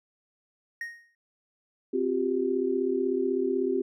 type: tone with exponential decay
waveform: triangle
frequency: 1864.7 Hz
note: A#6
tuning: in tune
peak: -28 dBFS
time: 0.81-1.15 s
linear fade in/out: 2 ms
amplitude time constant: 72 ms
type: chord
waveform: sine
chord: C suspended fourth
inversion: none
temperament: equal with one note detuned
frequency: 261.6 / 355.9 / 392 Hz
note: C4 / F4 / G4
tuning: 0 / +33 / 0 cents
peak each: -30 / -29 / -27 dBFS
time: 1.93-3.82 s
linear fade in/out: 10 ms
effects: none